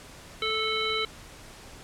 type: harmonic tone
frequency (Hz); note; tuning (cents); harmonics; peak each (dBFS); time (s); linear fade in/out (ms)
438.5; A4; -6; 1 / 3 / 5 / 7 / 9; -32 / -32 / -32 / -32 / -32; 0.42-1.05; 2
effects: pink hiss -47 dBFS RMS until 1.83 s + low-pass 10000 Hz 12 dB/octave